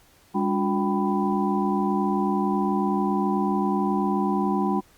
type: tone cluster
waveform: sine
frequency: 201.1 / 288.6 / 359.6 / 778 / 994 Hz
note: G3 / D4 / F#4 / G5 / B5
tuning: +44 / -30 / -49 / -13 / +11 cents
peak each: -24 / -28 / -28 / -29 / -29 dBFS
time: 0.34-4.81 s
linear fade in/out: 20 ms
effects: pink hiss -57 dBFS RMS until 4.97 s + Opus 48 kbps